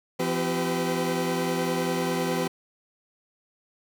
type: tone cluster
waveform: 30% pulse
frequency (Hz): 170.8 / 255.5 / 386.7 / 501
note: F3 / C4 / G4 / B4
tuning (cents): -38 / -41 / -24 / +25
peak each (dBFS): -27 / -28 / -27 / -29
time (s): 0.19-2.48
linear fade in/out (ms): 10
effects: none